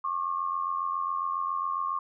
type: tone pair together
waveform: sine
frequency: 1087.4 / 1174.7 Hz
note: C#6 / D6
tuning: -34 / 0 cents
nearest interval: minor second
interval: 134 cents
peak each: -29 / -32 dBFS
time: 0.04-1.99 s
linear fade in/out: 5 ms
effects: none